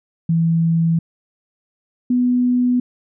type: tone pair in turn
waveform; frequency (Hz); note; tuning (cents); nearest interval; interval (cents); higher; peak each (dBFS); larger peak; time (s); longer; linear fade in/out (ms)
sine; 165.2 / 247.5; E3 / B3; +4 / +4; perfect fifth; 700; second; -13; neither; 0.29-0.99 / 2.1-2.8; neither; 5
effects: none

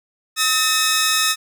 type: tone pair together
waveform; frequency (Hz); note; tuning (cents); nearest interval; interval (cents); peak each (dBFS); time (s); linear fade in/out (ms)
10% pulse; 1279.2 / 1809; D#6 / A6; +48 / +48; tritone; 600; -10; 0.36-1.36; 50
effects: none

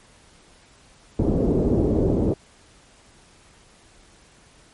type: low-pass noise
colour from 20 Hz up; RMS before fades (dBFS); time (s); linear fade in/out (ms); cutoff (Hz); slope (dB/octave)
white; -20; 1.19-2.34; 5; 440; 24
effects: pink hiss -53 dBFS RMS until 4.73 s + MP3 48 kbps

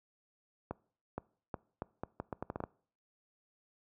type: accelerating click train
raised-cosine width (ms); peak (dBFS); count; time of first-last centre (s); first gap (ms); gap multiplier
1; -23; 12; 0.71-2.638; 470; 0.77
effects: noise-tail reverb RT60 0.5 s tail -23 dB re dry + high-pass 60 Hz 12 dB/octave

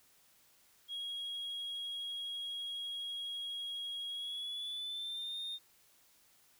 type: tone with pitch glide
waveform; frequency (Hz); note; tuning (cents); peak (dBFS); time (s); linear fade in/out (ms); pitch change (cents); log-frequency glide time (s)
sine; 3296 to 3657; G#7 to A#7; -14 to -34; -36; 0.88-5.59; 50; +180; 4.11-5.39
effects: tanh soft clip ceiling -37 dBFS + white hiss -67 dBFS RMS until 6.59 s

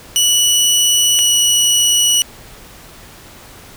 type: tone pair in turn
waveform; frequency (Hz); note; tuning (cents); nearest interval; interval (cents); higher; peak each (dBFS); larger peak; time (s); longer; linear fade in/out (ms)
20% pulse; 2946 / 2934; F#7 / F#7; -8 / -15; unison; 7; first; -5; neither; 0.16-1.19 / 1.19-2.22; neither; 0
effects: pink hiss -39 dBFS RMS until 3.76 s

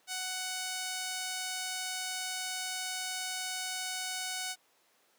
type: tone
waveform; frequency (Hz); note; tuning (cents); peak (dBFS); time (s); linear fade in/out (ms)
5% pulse; 743; F#5; +7; -23; 0.07-4.56; 50
effects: pink hiss -68 dBFS RMS until 5.18 s + high-pass 400 Hz 12 dB/octave

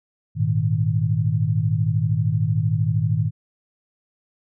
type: chord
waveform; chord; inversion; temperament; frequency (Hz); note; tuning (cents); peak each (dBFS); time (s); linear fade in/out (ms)
sine; Ab suspended second; none; just; 103.83 / 116.8 / 155.74; Ab2 / Bb2 / Eb3; 0 / +4 / +2; -22; 0.35-3.31; 50
effects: none

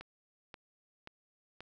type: click train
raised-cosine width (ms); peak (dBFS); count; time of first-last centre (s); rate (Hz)
0.3; -30; 4; 0.01-1.606; 1.88
effects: none

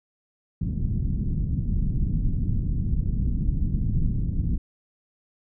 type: low-pass noise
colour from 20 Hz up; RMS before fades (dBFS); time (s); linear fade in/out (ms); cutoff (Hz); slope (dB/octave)
pink; -24; 0.61-4.58; 5; 210; 24
effects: none

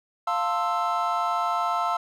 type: chord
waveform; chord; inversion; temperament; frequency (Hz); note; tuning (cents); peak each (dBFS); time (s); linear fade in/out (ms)
triangle; F major seventh; none; equal with one note detuned; 698.5 / 892.8 / 1046.5 / 1318.5; F5 / A5 / C6 / E6; 0 / +25 / 0 / 0; -26 / -28 / -28 / -25; 0.27-1.97; 5
effects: none

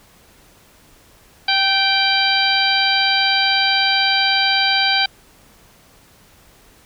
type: harmonic tone with a mistuned harmonic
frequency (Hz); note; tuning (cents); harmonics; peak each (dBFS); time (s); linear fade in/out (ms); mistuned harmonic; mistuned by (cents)
784; G5; 0; 1 / 2 / 3 / 4 / 5 / 6; -21 / -21 / -21 / -21 / -21 / -21; 1.48-5.06; 5; 2; -26
effects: pink hiss -50 dBFS RMS until 6.85 s

